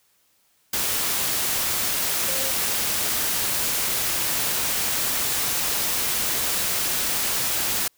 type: tone in noise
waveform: sine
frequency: 532 Hz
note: C5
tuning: 29 cents sharp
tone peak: -34 dBFS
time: 2.28-2.51 s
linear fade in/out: 5 ms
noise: white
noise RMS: -24 dBFS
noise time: 0.73-7.88 s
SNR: -13 dB
effects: white hiss -64 dBFS RMS until 7.97 s